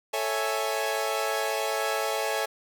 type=chord; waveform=sawtooth; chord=A major seventh; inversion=none; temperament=equal; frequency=440 / 554.4 / 659.3 / 830.6 Hz; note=A4 / C#5 / E5 / G#5; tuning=0 / 0 / 0 / 0 cents; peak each=-28 dBFS; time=0.13-2.46 s; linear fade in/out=10 ms; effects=none